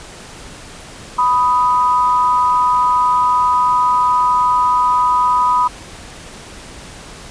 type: tone pair together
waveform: sine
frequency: 990 / 1247.3 Hz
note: B5 / D#6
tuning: +4 / +4 cents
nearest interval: major third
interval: 400 cents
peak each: -12 / -16 dBFS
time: 1.18-5.68 s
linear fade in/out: 10 ms
effects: pink hiss -35 dBFS RMS until 7.3 s + resampled to 22050 Hz